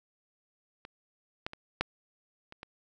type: clicks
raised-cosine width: 0.3 ms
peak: -28 / -18 / -26 / -11 / -30 / -26 dBFS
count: 6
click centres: 0.851 / 1.465 / 1.534 / 1.81 / 2.524 / 2.631 s
effects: none